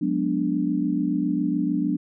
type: chord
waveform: sine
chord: G# half-diminished seventh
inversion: third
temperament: equal with one note detuned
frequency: 180.67 / 207.7 / 246.9 / 293.7 Hz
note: F#3 / G#3 / B3 / D4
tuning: -41 / 0 / 0 / 0 cents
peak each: -27 / -29 / -27 / -24 dBFS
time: 0.01-1.97 s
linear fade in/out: 10 ms
effects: none